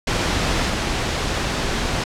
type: noise with level steps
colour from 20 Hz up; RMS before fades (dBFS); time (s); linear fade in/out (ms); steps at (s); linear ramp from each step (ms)
pink; -20 / -22; 0.07-2.04; 5; 0.7; 2
effects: low-pass 6000 Hz 12 dB/octave